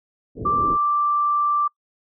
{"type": "low-pass noise", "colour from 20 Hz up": "white", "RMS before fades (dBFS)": -30, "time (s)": [0.35, 0.78], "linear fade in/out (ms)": 50, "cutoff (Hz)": 480, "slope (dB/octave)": 48}
{"type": "tone", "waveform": "sine", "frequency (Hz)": 1174.7, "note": "D6", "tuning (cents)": 0, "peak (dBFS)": -17, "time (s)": [0.45, 1.68], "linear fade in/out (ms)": 10}
{"effects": ["noise-tail reverb RT60 0.1 s tail -25 dB re dry"]}